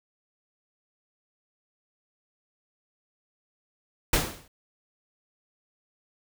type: noise with exponential decay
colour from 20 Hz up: pink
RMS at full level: -19 dBFS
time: 4.13-4.48 s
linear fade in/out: 5 ms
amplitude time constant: 74 ms
effects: none

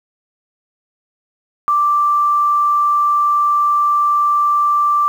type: tone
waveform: sine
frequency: 1174.7 Hz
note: D6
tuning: in tune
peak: -11 dBFS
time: 1.68-5.08 s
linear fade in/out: 0 ms
effects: 7-bit

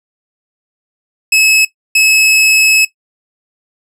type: tone bursts at uneven times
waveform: sawtooth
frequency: 2584 Hz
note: E7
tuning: 35 cents flat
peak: -3 dBFS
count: 2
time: 1.32-1.65 / 1.95-2.85 s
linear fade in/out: 5 ms
effects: noise-tail reverb RT60 0.1 s tail -17 dB re dry + low-pass 12000 Hz 12 dB/octave

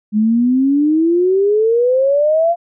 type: exponential sweep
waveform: sine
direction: up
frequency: 207.7 to 698.5 Hz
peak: -10 dBFS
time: 0.12-2.56 s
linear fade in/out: 50 ms
effects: none

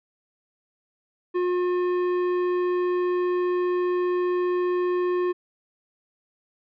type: tone with tanh clipping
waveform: sine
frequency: 358.5 Hz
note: F4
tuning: 45 cents sharp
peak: -23 dBFS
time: 1.34-5.33 s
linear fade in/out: 20 ms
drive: 12 dB
effects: none

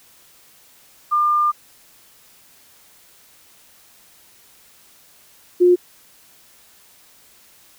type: tone pair in turn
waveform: sine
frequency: 1200 / 356.8 Hz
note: D6 / F4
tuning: +37 / +37 cents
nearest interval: octave + major sixth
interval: 2100 cents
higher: first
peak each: -14 / -9 dBFS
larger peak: second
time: 1.11-1.52 / 5.6-5.76 s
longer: first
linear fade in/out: 20 ms
effects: white hiss -51 dBFS RMS until 7.78 s

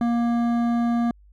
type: tone with hard clipping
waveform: sine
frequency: 235.8 Hz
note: A#3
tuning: 20 cents sharp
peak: -21 dBFS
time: 0.01-1.11 s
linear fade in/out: 2 ms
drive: 11 dB
effects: added 50 Hz sine -49 dBFS peak until 1.32 s

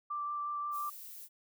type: tone with vibrato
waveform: sine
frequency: 1174.7 Hz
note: D6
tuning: in tune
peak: -34 dBFS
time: 0.1-0.9 s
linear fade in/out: 10 ms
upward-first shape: sine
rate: 5.6 Hz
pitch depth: 9 cents each way
type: noise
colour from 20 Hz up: violet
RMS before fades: -48 dBFS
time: 0.71-1.29 s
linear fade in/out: 50 ms
effects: none

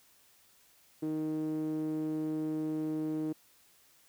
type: tone with band-pass filter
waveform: sawtooth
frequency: 155.56 Hz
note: D#3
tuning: in tune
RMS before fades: -34 dBFS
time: 1.02-3.33 s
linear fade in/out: 10 ms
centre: 340 Hz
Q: 5.4
effects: white hiss -64 dBFS RMS until 4.08 s

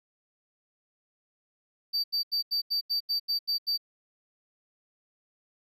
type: tone bursts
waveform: triangle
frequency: 4631 Hz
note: D8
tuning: 25 cents flat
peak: -24 dBFS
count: 10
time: 1.93-3.777 s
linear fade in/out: 20 ms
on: 110 ms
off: 83 ms
effects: none

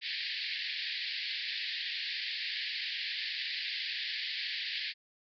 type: band-pass noise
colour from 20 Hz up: white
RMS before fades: -37 dBFS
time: 0.01-4.94 s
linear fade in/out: 50 ms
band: 1700 to 4800 Hz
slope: 96 dB/octave
effects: none

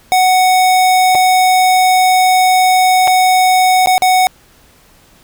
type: tone with dropouts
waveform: square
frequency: 742 Hz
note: F#5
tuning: 5 cents sharp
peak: -8 dBFS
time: 0.12-4.27 s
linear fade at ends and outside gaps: 0 ms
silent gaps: 1.149-1.153 / 3.074-3.078 / 3.86-3.872 / 3.98-4.021 s
effects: pink hiss -47 dBFS RMS until 5.23 s

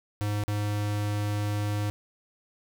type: tone with dropouts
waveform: square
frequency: 103.83 Hz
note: G#2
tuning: in tune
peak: -27 dBFS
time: 0.21-1.9 s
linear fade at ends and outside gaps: 0 ms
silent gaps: 0.437-0.48 s
effects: none

